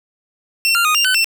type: tone with pitch steps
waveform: 25% pulse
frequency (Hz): 2709 / 1390 / 1240 / 2789 / 1514 / 2691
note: E7 / F6 / D#6 / F7 / F#6 / E7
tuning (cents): +47 / -9 / -6 / -3 / +39 / +35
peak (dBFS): -9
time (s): 0.65-1.244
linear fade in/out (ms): 0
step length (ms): 99
effects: none